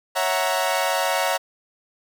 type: chord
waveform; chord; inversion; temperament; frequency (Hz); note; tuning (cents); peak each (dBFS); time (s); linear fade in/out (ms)
sawtooth; F# dominant seventh; second; equal; 554.4 / 659.3 / 740 / 932.3; C#5 / E5 / F#5 / A#5; 0 / 0 / 0 / 0; -22; 0.15-1.38; 20
effects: none